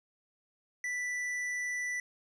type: tone with hard clipping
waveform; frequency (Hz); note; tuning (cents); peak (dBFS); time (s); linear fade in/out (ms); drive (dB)
sine; 1975.5; B6; 0; -34; 0.84-2; 2; 8
effects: none